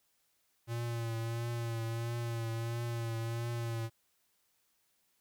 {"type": "tone with vibrato", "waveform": "square", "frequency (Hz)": 116.1, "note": "A#2", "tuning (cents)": -7, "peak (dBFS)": -35, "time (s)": [0.67, 3.9], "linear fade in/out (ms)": 50, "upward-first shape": "triangle", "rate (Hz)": 1.5, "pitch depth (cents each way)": 39, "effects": ["white hiss -75 dBFS RMS until 5.2 s"]}